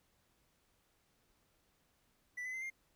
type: tone with pitch steps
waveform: triangle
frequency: 1975.5 / 2021 / 2067 / 2114 Hz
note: B6 / B6 / C7 / C7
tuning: 0 / +39 / -22 / +17 cents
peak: -38 dBFS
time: 2.37-2.702 s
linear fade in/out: 10 ms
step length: 83 ms
effects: pink hiss -75 dBFS RMS until 2.95 s